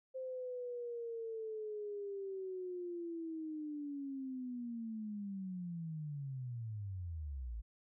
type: linear sweep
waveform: sine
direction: down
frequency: 523.3 to 51.91 Hz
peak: -40 dBFS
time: 0.14-7.62 s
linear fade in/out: 20 ms
effects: none